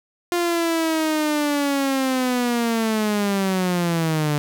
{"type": "linear sweep", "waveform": "sawtooth", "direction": "down", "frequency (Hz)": [351, 145.5], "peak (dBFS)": -15, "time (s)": [0.32, 4.38], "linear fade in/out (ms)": 0, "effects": []}